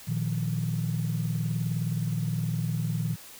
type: chord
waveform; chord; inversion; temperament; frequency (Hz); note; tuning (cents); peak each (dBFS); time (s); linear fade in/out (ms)
sine; Bb suspended fourth; none; just; 116.54 / 155.39 / 174.81; Bb2 / Eb3 / F3; 0 / -2 / +2; -29 / -29 / -32; 0.07-3.16; 20
effects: tanh soft clip ceiling -18 dBFS + white hiss -47 dBFS RMS until 3.39 s